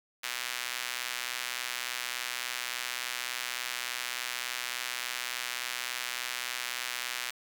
sawtooth tone with high-pass filter, 123.47 Hz, B2, in tune, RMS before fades -36 dBFS, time 0.23-7.31 s, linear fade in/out 10 ms, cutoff 2000 Hz, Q 1, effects none

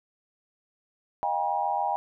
sine tone cluster, 623 / 717 / 804 / 956 Hz, D#5 / F5 / G5 / A#5, +2 / +45 / +44 / +43 cents, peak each -35 / -32 / -27 / -30 dBFS, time 1.23-1.96 s, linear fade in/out 0 ms, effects none

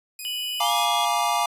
5% pulse tone, 2489 Hz, D#7, in tune, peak -23 dBFS, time 0.19-0.85 s, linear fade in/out 2 ms
sine tone with pitch glide, 2960 to 3361 Hz, F#7 to G#7, 0 to +20 cents, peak -27 dBFS, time 0.25-1.05 s, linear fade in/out 0 ms, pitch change +220 cents, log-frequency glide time 0.61-0.73 s
square chord, Bb dominant seventh, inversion second, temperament equal with one note detuned, 698.5 / 830.6 / 951.4 / 1174.7 Hz, F5 / Ab5 / Bb5 / D6, 0 / 0 / +35 / 0 cents, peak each -27 dBFS, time 0.6-1.46 s, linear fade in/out 5 ms
effects resampled to 32000 Hz

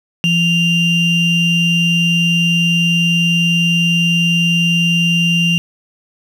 triangle ring-modulated tone, 1480 Hz, F#6, in tune, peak -6 dBFS, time 0.24-5.58 s, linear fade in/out 0 ms, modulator 1310 Hz, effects 7-bit

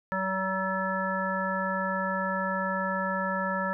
harmonic tone with a mistuned harmonic, 189.5 Hz, F#3, 42 cents sharp, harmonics 1 / 3 / 5 / 7 / 9, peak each -33 / -33 / -33 / -33 / -33 dBFS, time 0.12-3.73 s, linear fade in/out 0 ms, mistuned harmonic 9, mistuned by +20 cents, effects none

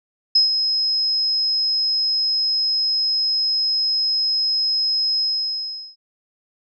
sine tone with ADSR envelope, 5120 Hz, D#8, 49 cents sharp, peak -10 dBFS, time 0.35-5.96 s, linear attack 7 ms, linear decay 130 ms, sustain -7 dB, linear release 760 ms, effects none

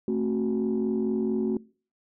sine chord, F# diminished, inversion first, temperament just, 222 / 266.4 / 370 Hz, A3 / C4 / F#4, +16 / +31 / 0 cents, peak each -26 / -30 / -26 dBFS, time 0.08-1.57 s, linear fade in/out 2 ms, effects noise-tail reverb RT60 0.4 s tail -23 dB re dry + tanh soft clip ceiling -18 dBFS

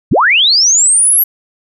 sine linear sweep, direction up, 51.91 to 11840 Hz, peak -6 dBFS, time 0.11-1.24 s, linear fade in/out 10 ms, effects none

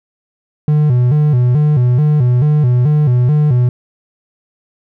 triangle tone with vibrato, 136.2 Hz, C#3, 30 cents flat, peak -6 dBFS, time 0.68-3.69 s, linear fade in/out 2 ms, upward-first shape square, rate 2.3 Hz, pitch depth 170 cents each way, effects none

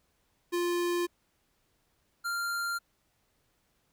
square tone pair in turn, 349.2 / 1390.8 Hz, F4 / F6, 0 / -8 cents, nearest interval 2 octaves, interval 2392 cents, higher second, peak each -28 / -31 dBFS, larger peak first, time 0.52-1.07 / 2.24-2.79 s, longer neither, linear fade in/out 20 ms, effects pink hiss -73 dBFS RMS until 3.92 s

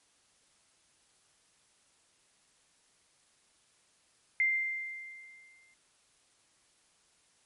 sine tone with exponential decay, 2093 Hz, C7, in tune, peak -23 dBFS, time 4.4-5.74 s, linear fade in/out 1 ms, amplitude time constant 290 ms, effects white hiss -68 dBFS RMS until 7.45 s + MP3 48 kbps

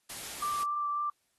white noise, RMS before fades -41 dBFS, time 0.09-0.64 s, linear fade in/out 10 ms
sine tone with vibrato, 1175 Hz, D6, 1 cent sharp, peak -29 dBFS, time 0.42-1.1 s, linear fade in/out 5 ms, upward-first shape triangle, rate 3.7 Hz, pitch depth 12 cents each way
effects white hiss -75 dBFS RMS until 1.38 s + AAC 32 kbps

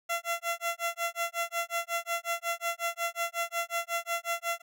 15% pulse tone with tremolo, 681 Hz, F5, 44 cents flat, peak -21 dBFS, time 0.09-4.62 s, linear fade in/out 10 ms, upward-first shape sine, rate 5.5 Hz, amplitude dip 100%, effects none

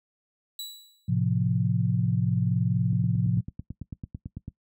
sawtooth tone with exponential decay, 3929 Hz, B7, 10 cents flat, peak -29 dBFS, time 0.59-1.1 s, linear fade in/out 2 ms, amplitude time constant 110 ms
sine chord, F major, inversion first, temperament equal, 110 / 130.81 / 174.61 Hz, A2 / C3 / F3, 0 / 0 / 0 cents, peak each -26 dBFS, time 1.08-3.41 s, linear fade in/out 10 ms
click train, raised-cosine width 5 ms, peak -22 dBFS, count 15, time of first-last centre 2.93-4.48 s, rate 9.03 Hz
effects noise-tail reverb RT60 0.1 s tail -20 dB re dry + high-pass 60 Hz 12 dB/octave

